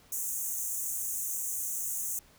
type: high-pass noise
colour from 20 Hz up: pink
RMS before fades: -34 dBFS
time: 0.12-2.19 s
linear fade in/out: 2 ms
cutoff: 6200 Hz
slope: 96 dB/octave
effects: pink hiss -60 dBFS RMS until 2.38 s

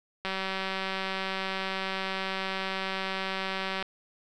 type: click train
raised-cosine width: 0.3 ms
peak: -16 dBFS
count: 684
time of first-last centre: 0.25-3.826 s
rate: 191 Hz
effects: none

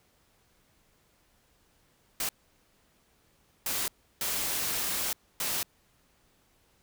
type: noise bursts at uneven times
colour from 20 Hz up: white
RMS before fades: -31 dBFS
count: 4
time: 2.2-2.29 / 3.66-3.88 / 4.21-5.13 / 5.4-5.63 s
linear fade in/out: 2 ms
effects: pink hiss -67 dBFS RMS until 6.82 s

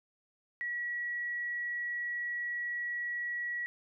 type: tone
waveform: sine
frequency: 1926 Hz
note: B6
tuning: 44 cents flat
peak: -33 dBFS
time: 0.61-3.66 s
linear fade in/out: 0 ms
effects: none

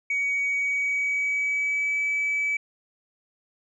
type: tone with pitch glide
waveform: sine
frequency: 2253 to 2295 Hz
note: C#7 to D7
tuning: +28 to -40 cents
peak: -21 dBFS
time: 0.1-2.57 s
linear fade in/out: 5 ms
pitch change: +32 cents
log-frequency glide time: 0.47-1.99 s
effects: tanh soft clip ceiling -20 dBFS

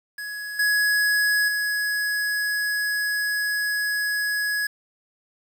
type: tone with level steps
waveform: square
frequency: 1677 Hz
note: G#6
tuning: 16 cents sharp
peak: -31 / -19 / -23 dBFS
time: 0.18-4.67 s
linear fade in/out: 5 ms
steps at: 0.59 / 1.48 s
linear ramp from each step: 5 ms
effects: 8-bit

